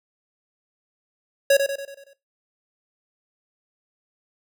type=tone with echo; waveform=square; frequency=554.4 Hz; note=C#5; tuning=in tune; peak=-13 dBFS; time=1.5-1.57 s; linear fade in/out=5 ms; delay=94 ms; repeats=6; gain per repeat=-6 dB; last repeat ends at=2.134 s; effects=noise-tail reverb RT60 0.2 s tail -17 dB re dry